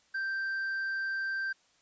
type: tone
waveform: triangle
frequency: 1568 Hz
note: G6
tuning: in tune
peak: -29 dBFS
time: 0.14-1.53 s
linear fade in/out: 10 ms
effects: white hiss -67 dBFS RMS until 1.81 s + resampled to 16000 Hz